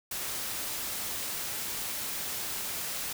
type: noise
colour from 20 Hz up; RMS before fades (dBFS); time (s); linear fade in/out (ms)
white; -35; 0.11-3.13; 5
effects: none